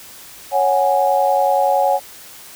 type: chord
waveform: sine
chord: C# suspended fourth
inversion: none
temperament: equal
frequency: 554.4 / 740 / 830.6 Hz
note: C#5 / F#5 / G#5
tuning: 0 / 0 / 0 cents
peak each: -17 dBFS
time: 0.51-2 s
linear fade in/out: 50 ms
effects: white hiss -39 dBFS RMS until 2.55 s